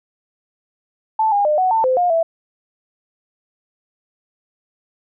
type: tone with pitch steps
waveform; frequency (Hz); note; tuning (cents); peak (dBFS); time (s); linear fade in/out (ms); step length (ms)
sine; 878 / 812 / 604 / 743 / 894 / 515 / 711 / 660; A5 / G#5 / D5 / F#5 / A5 / C5 / F5 / E5; -4 / -39 / +48 / +7 / +27 / -28 / +31 / +2; -13; 1.19-2.23; 5; 130
effects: none